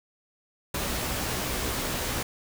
pink noise with comb filter, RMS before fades -30 dBFS, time 0.74-2.23 s, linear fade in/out 5 ms, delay 16 ms, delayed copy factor +0.5, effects none

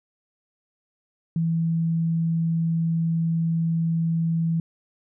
sine tone, 164.81 Hz, E3, in tune, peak -20 dBFS, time 1.36-4.6 s, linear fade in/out 2 ms, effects none

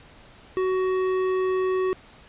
triangle tone with tanh clipping, 373.5 Hz, F#4, 16 cents sharp, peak -23 dBFS, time 0.57-1.93 s, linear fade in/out 0 ms, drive 17 dB, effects pink hiss -50 dBFS RMS until 2.28 s + resampled to 8000 Hz

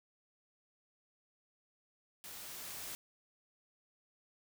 white noise with level ramp, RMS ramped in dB -49 to -44 dBFS, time 2.24-2.95 s, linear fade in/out 0 ms, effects none

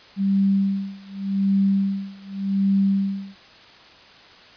sine tone with tremolo, 196 Hz, G3, in tune, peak -15 dBFS, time 0.16-3.36 s, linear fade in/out 50 ms, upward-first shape sine, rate 0.86 Hz, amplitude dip 95%, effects white hiss -47 dBFS RMS until 4.56 s + resampled to 11025 Hz

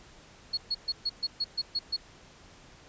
sine tone bursts, 4340 Hz, C#8, 37 cents flat, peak -26 dBFS, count 9, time 0.53-1.966 s, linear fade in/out 10 ms, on 44 ms, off 130 ms, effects pink hiss -54 dBFS RMS until 2.88 s + resampled to 16000 Hz

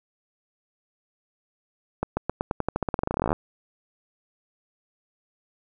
accelerating click train, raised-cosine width 1 ms, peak -10 dBFS, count 26, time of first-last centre 2.03-3.329 s, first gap 140 ms, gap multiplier 0.9, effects none

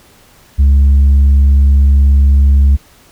sine tone with tanh clipping, 69.4 Hz, C#2, 3 cents sharp, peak -5 dBFS, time 0.58-2.77 s, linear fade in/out 20 ms, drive 2 dB, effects pink hiss -45 dBFS RMS until 3.11 s

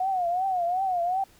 sine tone with vibrato, 729 Hz, F#5, 26 cents flat, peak -23 dBFS, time 0-1.24 s, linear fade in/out 5 ms, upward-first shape triangle, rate 2.7 Hz, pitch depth 130 cents each way, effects pink hiss -57 dBFS RMS until 1.39 s

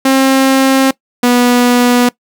sawtooth tone pair in turn, 267 / 244.6 Hz, C4 / B3, +35 / -16 cents, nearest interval major second, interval 151 cents, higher first, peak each -3 dBFS, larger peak neither, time 0.05-0.91 / 1.23-2.09 s, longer neither, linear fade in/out 5 ms, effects noise-tail reverb RT60 0.1 s tail -21 dB re dry

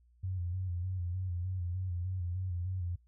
sine tone with vibrato, 90.4 Hz, F#2, 40 cents flat, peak -33 dBFS, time 0.23-2.96 s, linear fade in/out 10 ms, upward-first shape square, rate 3.3 Hz, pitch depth 53 cents each way, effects noise-tail reverb RT60 0.1 s tail -21 dB re dry + added 60 Hz sine -62 dBFS peak until 3.07 s

